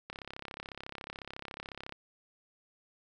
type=click train; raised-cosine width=0.3 ms; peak=-25 dBFS; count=63; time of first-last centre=0.1-1.924 s; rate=34 Hz; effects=none